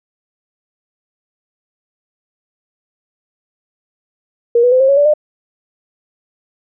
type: tone with pitch steps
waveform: sine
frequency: 471.8 / 491.6 / 512.1 / 533.6 / 555.9 / 579.2 / 603.4 Hz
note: A#4 / B4 / C5 / C5 / C#5 / D5 / D5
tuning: +21 / -8 / -37 / +34 / +5 / -24 / +47 cents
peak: -7 dBFS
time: 4.55-5.138 s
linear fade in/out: 5 ms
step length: 84 ms
effects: none